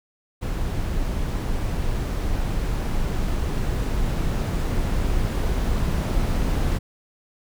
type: noise with level ramp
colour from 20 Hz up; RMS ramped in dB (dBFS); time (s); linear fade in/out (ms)
brown; -25 to -21; 0.41-6.79; 20
effects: none